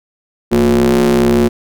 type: ring-modulated tone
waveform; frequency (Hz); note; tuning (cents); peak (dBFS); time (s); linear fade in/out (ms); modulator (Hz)
40% pulse; 65.41; C2; 0; -5; 0.51-1.49; 20; 295
effects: none